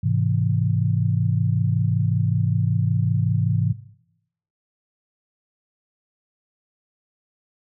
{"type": "chord", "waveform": "sine", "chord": "Ab augmented", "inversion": "none", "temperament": "equal with one note detuned", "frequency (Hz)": [105.52, 130.81, 164.81], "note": ["Ab2", "C3", "E3"], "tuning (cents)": [28, 0, 0], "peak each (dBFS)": [-21, -22, -24], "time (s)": [0.03, 3.73], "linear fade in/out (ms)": 10, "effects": ["noise-tail reverb RT60 0.8 s tail -17 dB re dry"]}